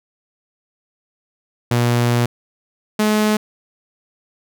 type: tone pair in turn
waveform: sawtooth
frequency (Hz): 120 / 213.2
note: B2 / G#3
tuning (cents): -49 / +46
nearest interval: minor seventh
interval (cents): 995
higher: second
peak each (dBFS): -10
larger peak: neither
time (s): 1.71-2.26 / 2.99-3.37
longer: first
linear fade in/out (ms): 5
effects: none